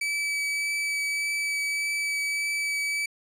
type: tone with vibrato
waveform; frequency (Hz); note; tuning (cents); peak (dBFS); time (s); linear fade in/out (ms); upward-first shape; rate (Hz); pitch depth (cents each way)
40% pulse; 2296; D7; -40; -25; 0.01-3.06; 5; triangle; 1.7; 10
effects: low-pass 12000 Hz 12 dB/octave